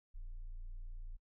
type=tone; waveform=sine; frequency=29.14 Hz; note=A#0; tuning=in tune; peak=-40 dBFS; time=0.14-1.17 s; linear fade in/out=20 ms; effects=noise-tail reverb RT60 0.1 s tail -23 dB re dry + tanh soft clip ceiling -42 dBFS